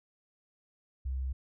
sine tone, 65.41 Hz, C2, in tune, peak -31 dBFS, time 1.05-1.33 s, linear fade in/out 10 ms, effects none

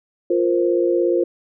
sine chord, F suspended fourth, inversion none, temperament equal, 349.2 / 466.2 / 523.3 Hz, F4 / Bb4 / C5, 0 / 0 / 0 cents, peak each -17 / -22 / -21 dBFS, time 0.3-1.24 s, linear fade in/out 5 ms, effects none

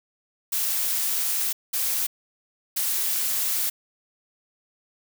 blue noise bursts at uneven times, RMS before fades -25 dBFS, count 3, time 0.52-1.53 / 1.73-2.07 / 2.76-3.7 s, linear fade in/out 10 ms, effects none

